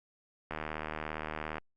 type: click train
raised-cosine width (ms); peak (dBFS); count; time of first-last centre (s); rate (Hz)
0.5; -21; 84; 0.51-1.582; 77.4
effects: Opus 48 kbps